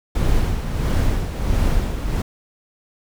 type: noise with tremolo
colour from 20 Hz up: brown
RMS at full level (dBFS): -17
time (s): 0.15-2.22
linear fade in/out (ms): 5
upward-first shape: sine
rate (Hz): 1.5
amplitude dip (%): 55
effects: none